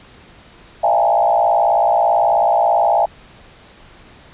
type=tone with frequency modulation; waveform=sine; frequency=747 Hz; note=F#5; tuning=16 cents sharp; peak=-11 dBFS; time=0.83-3.06 s; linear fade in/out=10 ms; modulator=58.4 Hz; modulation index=2.2; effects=pink hiss -44 dBFS RMS until 4.33 s + resampled to 8000 Hz